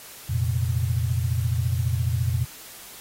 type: chord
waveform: sine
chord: F suspended fourth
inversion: none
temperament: just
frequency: 87.31 / 116.41 / 130.96 Hz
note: F2 / Bb2 / C3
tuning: 0 / -2 / +2 cents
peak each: -25 / -24 / -28 dBFS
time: 0.29-2.45 s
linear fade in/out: 10 ms
effects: white hiss -43 dBFS RMS until 3 s + AAC 48 kbps